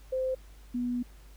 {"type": "tone pair in turn", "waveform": "sine", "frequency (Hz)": [519, 244.7], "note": ["C5", "B3"], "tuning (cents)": [-14, -16], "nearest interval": "octave + minor second", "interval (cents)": 1302, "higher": "first", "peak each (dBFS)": [-27, -28], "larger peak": "first", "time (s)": [[0.12, 0.35], [0.74, 1.03]], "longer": "second", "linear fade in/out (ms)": 10, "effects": ["added 50 Hz sine -49 dBFS peak until 1.36 s", "pink hiss -60 dBFS RMS until 1.36 s"]}